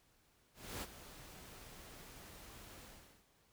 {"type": "noise with ADSR envelope", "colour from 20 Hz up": "pink", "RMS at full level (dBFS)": -43, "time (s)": [0.54, 3.26], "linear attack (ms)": 280, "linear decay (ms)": 41, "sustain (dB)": -12, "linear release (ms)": 450, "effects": ["pink hiss -72 dBFS RMS until 3.52 s"]}